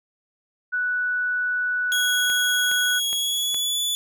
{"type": "tone", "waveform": "sine", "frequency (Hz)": 1480, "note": "F#6", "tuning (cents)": 0, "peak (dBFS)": -21, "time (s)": [0.72, 3], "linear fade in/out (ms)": 20}
{"type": "tone with pitch glide", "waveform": "sawtooth", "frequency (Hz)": [3321, 3458], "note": ["G#7", "A7"], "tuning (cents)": [-1, -31], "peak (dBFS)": -19, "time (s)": [1.92, 3.95], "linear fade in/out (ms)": 0, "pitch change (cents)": 70, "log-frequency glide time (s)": [3.12, 3.81]}
{"type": "click train", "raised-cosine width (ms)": 0.3, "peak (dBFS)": -19, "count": 4, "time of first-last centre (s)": [2.3, 3.545], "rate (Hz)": 2.41}
{"effects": []}